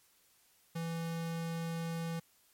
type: tone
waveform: square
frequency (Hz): 165.9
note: E3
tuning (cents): +11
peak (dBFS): -36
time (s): 0.75-2.2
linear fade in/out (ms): 10
effects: white hiss -68 dBFS RMS until 2.53 s + MP3 64 kbps